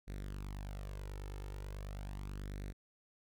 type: tone with flanger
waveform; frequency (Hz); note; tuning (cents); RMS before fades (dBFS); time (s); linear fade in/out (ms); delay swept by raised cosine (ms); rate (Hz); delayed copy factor
sawtooth; 49.22; G1; +8; -44; 0.07-2.73; 20; 0.49 to 2.29; 0.39; +0.6
effects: none